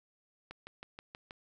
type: click train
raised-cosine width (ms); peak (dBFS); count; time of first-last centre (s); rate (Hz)
0.3; -29; 6; 0.51-1.309; 6.26
effects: none